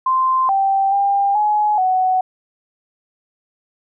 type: tone with pitch steps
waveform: sine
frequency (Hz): 1042 / 781 / 798 / 842 / 745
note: C6 / G5 / G5 / G#5 / F#5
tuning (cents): -7 / -7 / +31 / +24 / +12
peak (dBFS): -13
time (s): 0.06-2.21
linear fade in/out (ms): 5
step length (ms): 430
effects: none